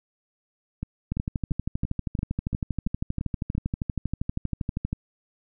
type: two click trains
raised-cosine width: 5 ms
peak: -17 / -14 dBFS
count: 9 / 49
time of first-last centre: 0.83-3.551 / 1.12-4.93 s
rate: 2.94 / 12.6 Hz
effects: none